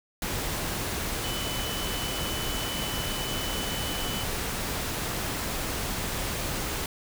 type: tone in noise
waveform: sine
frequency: 3000 Hz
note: F#7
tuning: 23 cents sharp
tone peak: -36 dBFS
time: 1.24-4.24 s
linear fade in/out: 2 ms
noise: pink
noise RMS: -31 dBFS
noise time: 0.22-6.86 s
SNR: -8 dB
effects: none